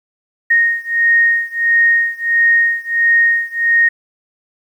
sine beating tone pair, 1858 / 1859.5 Hz, A#6 / A#6, -6 / -5 cents, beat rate 1.5 Hz, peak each -13 / -14 dBFS, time 0.5-3.89 s, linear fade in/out 10 ms, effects 8-bit

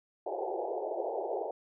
pink band-pass noise, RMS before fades -35 dBFS, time 0.26-1.51 s, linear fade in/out 5 ms, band 350 to 860 Hz, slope 96 dB/octave, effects none

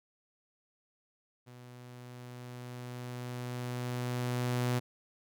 sawtooth tone with level ramp, 123.47 Hz, B2, in tune, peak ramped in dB -46 to -24 dBFS, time 1.46-4.8 s, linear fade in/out 20 ms, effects none

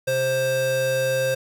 square tone pair together, 130.81 / 527.3 Hz, C3 / C5, 0 / +13 cents, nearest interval 2 octaves, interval 2413 cents, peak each -31 / -21 dBFS, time 0.07-1.35 s, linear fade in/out 10 ms, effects none

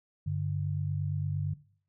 sine tone pair together, 97.8 / 146.53 Hz, G2 / D3, -4 / -4 cents, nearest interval perfect fifth, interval 700 cents, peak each -32 / -31 dBFS, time 0.26-1.54 s, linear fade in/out 10 ms, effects noise-tail reverb RT60 0.5 s tail -18 dB re dry

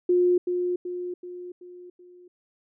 sine tone with echo, 357.1 Hz, F4, 39 cents sharp, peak -17 dBFS, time 0.09-0.38 s, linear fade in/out 5 ms, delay 380 ms, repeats 5, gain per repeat -6 dB, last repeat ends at 2.28 s, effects none

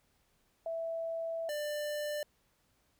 sine / square tone pair in turn, 659.3 / 593.9 Hz, E5 / D5, 0 / +19 cents, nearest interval major second, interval 181 cents, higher first, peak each -34 / -35 dBFS, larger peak first, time 0.66-1.49 / 1.49-2.23 s, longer first, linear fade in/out 2 ms, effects pink hiss -73 dBFS RMS until 2.99 s

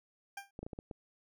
20% pulse tone with exponential decay, 795 Hz, G5, 24 cents sharp, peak -33 dBFS, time 0.37-0.51 s, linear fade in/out 5 ms, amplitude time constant 30 ms
clicks, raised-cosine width 2 ms, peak -29 dBFS, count 6, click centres 0.591 / 0.63 / 0.665 / 0.732 / 0.789 / 0.912 s
effects none

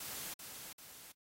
white noise with echo, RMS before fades -44 dBFS, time 0-0.34 s, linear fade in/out 5 ms, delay 390 ms, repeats 2, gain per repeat -5 dB, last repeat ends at 1.12 s, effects AAC 48 kbps

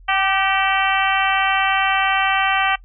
harmonic tone with a mistuned harmonic, 385.5 Hz, G4, 29 cents flat, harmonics 2 / 3 / 4 / 5 / 6 / 7 / 8, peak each -20 / -22 / -23 / -24 / -25 / -25 / -26 dBFS, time 0.08-2.76 s, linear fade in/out 10 ms, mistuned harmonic 3, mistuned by +36 cents, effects noise-tail reverb RT60 0.1 s tail -23 dB re dry + added 42 Hz sine -41 dBFS peak until 2.84 s

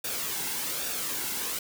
white noise with flanger, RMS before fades -32 dBFS, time 0.04-1.59 s, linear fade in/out 5 ms, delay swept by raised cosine 0.96 to 1.69 ms, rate 1.2 Hz, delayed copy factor -0.5, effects none

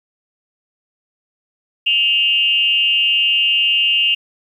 sine tone with frequency modulation, 2800 Hz, F7, 4 cents sharp, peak -12 dBFS, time 1.86-4.15 s, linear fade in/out 10 ms, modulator 231 Hz, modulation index 0.67, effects 8-bit

